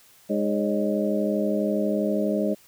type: harmonic tone with a mistuned harmonic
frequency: 102.9 Hz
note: G#2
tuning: 16 cents flat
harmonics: 2 / 3 / 4 / 5 / 6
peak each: -25 / -29 / -30 / -29 / -28 dBFS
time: 0.29-2.55 s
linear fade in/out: 20 ms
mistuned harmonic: 5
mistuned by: +100 cents
effects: white hiss -55 dBFS RMS until 2.67 s